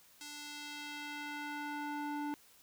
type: tone with band-pass filter sweep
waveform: square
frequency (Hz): 293.7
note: D4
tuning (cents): 0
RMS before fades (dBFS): -42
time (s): 0.21-2.34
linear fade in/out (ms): 0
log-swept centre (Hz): 6200 to 640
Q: 0.91
effects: white hiss -63 dBFS RMS until 2.62 s